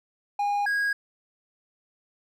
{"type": "tone pair in turn", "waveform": "triangle", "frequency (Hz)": [816, 1642.9], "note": ["G#5", "G#6"], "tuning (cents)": [-31, -19], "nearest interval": "octave", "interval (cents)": 1212, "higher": "second", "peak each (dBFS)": -21, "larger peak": "neither", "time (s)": [[0.39, 0.66], [0.66, 0.93]], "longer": "neither", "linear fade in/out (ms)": 5, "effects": []}